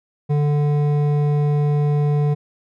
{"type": "tone with hard clipping", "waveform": "triangle", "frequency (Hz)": 146.83, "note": "D3", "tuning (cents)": 0, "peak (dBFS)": -17, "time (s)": [0.29, 2.35], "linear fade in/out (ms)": 20, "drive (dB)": 14, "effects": []}